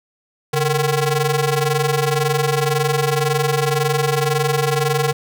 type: ring-modulated tone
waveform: sawtooth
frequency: 304.1 Hz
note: D#4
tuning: 40 cents flat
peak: -9 dBFS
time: 0.53-5.13 s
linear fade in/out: 10 ms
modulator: 163 Hz
effects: none